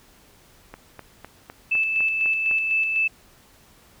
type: click train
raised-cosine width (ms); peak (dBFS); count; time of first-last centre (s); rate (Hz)
0.5; -22; 8; 0.74-2.512; 3.95
type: tone with tremolo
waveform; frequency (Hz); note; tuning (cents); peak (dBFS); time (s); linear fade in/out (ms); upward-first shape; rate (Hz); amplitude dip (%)
sine; 2630; E7; -5; -18; 1.71-3.08; 10; square; 4; 35
effects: pink hiss -54 dBFS RMS until 4 s